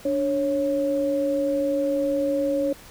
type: tone pair together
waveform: sine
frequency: 291.9 / 551 Hz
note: D4 / C#5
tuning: -10 / -11 cents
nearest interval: major seventh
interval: 1099 cents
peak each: -25 / -22 dBFS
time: 0.05-2.73 s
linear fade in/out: 5 ms
effects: pink hiss -46 dBFS RMS until 2.9 s